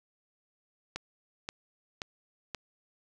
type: click train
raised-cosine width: 0.2 ms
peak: -18 dBFS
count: 4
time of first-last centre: 0.96-2.547 s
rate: 1.89 Hz
effects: none